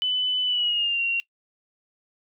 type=tone with pitch glide; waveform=sine; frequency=3003 to 2754 Hz; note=F#7 to F7; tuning=+25 to -25 cents; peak=-21 dBFS; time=0.02-1.2 s; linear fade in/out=0 ms; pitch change=-150 cents; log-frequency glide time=0.45-1.02 s; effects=noise-tail reverb RT60 0.1 s tail -21 dB re dry